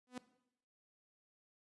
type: tone with exponential growth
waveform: sawtooth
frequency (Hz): 250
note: B3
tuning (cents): +21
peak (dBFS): -36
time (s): 0.07-0.18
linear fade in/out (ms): 2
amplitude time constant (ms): 22
effects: noise-tail reverb RT60 0.8 s tail -17 dB re dry + resampled to 24000 Hz